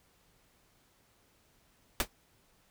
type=noise with exponential decay; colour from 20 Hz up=pink; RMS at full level=-23 dBFS; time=2-2.08 s; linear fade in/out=1 ms; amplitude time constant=16 ms; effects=pink hiss -68 dBFS RMS until 2.7 s